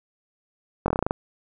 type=slowing click train; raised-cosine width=1 ms; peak=-8 dBFS; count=9; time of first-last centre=0.86-1.109 s; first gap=21 ms; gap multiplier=1.11; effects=none